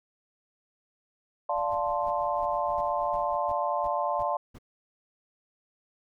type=chord; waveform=sine; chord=D minor seventh; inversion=none; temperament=equal; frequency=587.3 / 698.5 / 880 / 1046.5 Hz; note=D5 / F5 / A5 / C6; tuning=0 / 0 / 0 / 0 cents; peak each=-31 dBFS; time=1.49-4.37 s; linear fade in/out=5 ms
type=noise with tremolo; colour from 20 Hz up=brown; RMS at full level=-48 dBFS; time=1.54-3.39 s; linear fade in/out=50 ms; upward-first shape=triangle; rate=6.2 Hz; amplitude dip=80%
type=noise bursts; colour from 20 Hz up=brown; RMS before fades=-44 dBFS; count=9; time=1.71-4.586 s; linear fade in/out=10 ms; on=44 ms; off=310 ms
effects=none